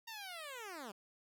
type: linear sweep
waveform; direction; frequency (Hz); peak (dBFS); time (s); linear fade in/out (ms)
10% pulse; down; 932.3 to 186.7; -37; 0.07-0.92; 10
effects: none